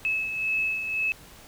sine beating tone pair, 2594 / 2595.9 Hz, E7 / E7, -28 / -27 cents, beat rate 1.9 Hz, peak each -25 / -34 dBFS, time 0.05-1.12 s, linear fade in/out 0 ms, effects pink hiss -49 dBFS RMS until 1.47 s

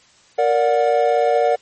triangle chord, Bb augmented, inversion none, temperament just, 466.2 / 582.7 / 728.4 Hz, Bb4 / D5 / F#5, 0 / -14 / -27 cents, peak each -16 dBFS, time 0.38-1.56 s, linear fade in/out 10 ms, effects white hiss -52 dBFS RMS until 1.61 s + MP3 32 kbps

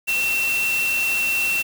sine tone in noise, 2707 Hz, E7, 45 cents sharp, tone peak -19 dBFS, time 0.07-1.63 s, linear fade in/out 20 ms, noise white, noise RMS -29 dBFS, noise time 0.07-1.63 s, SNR +7 dB, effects none

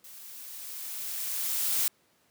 blue noise with level ramp, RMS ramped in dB -48 to -26 dBFS, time 0.04-1.88 s, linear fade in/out 2 ms, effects pink hiss -67 dBFS RMS until 2.3 s + high-pass 150 Hz 12 dB/octave

